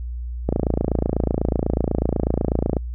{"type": "click train", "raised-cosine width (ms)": 2, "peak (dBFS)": -6, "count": 65, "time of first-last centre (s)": [0.49, 2.768], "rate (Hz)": 28.1, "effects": ["added 60 Hz sine -26 dBFS peak until 2.94 s"]}